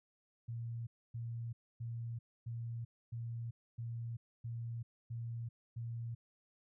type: tone bursts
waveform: sine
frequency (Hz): 116.54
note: A#2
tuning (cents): 0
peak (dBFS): -39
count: 9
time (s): 0.48-6.15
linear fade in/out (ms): 10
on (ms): 390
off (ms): 270
effects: none